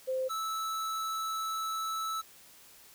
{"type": "tone pair in turn", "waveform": ["sine", "square"], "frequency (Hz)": [520, 1310.3], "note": ["C5", "E6"], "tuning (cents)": [-11, -11], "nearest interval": "octave + major third", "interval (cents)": 1600, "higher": "second", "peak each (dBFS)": [-29, -33], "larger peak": "first", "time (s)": [[0.07, 0.29], [0.29, 2.22]], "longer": "second", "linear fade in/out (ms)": 20, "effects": ["white hiss -56 dBFS RMS until 2.94 s"]}